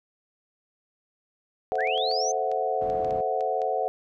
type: chord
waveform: sine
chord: F# half-diminished seventh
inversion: first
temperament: equal with one note detuned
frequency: 440 / 523.3 / 661.5 / 740 Hz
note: A4 / C5 / E5 / F#5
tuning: 0 / 0 / +6 / 0 cents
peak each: -30 / -30 / -31 / -27 dBFS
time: 1.72-3.88 s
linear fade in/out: 0 ms
type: clicks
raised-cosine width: 0.2 ms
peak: -28 dBFS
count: 11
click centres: 1.755 / 1.807 / 1.873 / 1.978 / 2.114 / 2.516 / 2.9 / 3.047 / 3.108 / 3.408 / 3.618 s
type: linear sweep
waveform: sine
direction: up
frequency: 1480 to 6330 Hz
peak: -28 dBFS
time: 1.78-2.32 s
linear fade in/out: 10 ms
type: low-pass noise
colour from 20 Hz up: white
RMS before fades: -40 dBFS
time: 2.81-3.21 s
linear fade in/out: 5 ms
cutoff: 440 Hz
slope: 12 dB/octave
effects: none